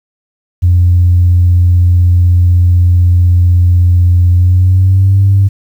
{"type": "tone with pitch glide", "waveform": "sine", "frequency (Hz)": [88.4, 98.09], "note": ["F2", "G2"], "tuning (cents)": [22, 2], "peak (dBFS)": -3, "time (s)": [0.62, 5.49], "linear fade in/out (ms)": 20, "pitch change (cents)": 180, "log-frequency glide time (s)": [4.32, 5.21], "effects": ["tanh soft clip ceiling 0 dBFS", "7-bit"]}